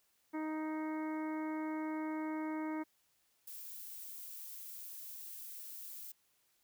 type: harmonic tone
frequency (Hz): 311.7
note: D#4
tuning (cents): +3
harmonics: 1 / 2 / 3 / 4 / 5 / 6 / 7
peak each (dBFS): -37 / -48 / -46 / -52 / -55 / -56 / -53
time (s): 0.33-2.84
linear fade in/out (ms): 20
type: noise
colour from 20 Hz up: violet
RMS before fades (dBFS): -48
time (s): 3.47-6.12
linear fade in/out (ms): 5
effects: white hiss -75 dBFS RMS until 6.63 s